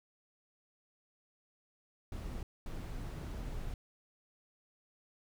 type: noise bursts at uneven times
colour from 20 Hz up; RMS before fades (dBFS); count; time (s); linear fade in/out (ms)
brown; -41; 2; 2.12-2.43 / 2.66-3.74; 2
effects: none